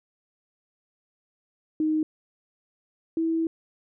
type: tone pair in turn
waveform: sine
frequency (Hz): 311.1 / 326.4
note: D#4 / E4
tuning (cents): 0 / -17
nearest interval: minor second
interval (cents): 83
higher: second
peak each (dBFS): -21 / -22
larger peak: first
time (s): 1.8-2.03 / 3.17-3.47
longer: second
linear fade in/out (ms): 2
effects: none